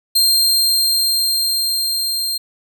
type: tone with level ramp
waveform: sawtooth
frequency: 4186 Hz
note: C8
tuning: in tune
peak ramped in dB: -8 to -16 dBFS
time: 0.15-2.38 s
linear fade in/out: 10 ms
effects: none